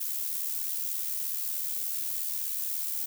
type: noise with amplitude modulation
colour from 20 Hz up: violet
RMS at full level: -30 dBFS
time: 0-3.06 s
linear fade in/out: 10 ms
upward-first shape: sine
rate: 76.7 Hz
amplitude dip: 50%
effects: none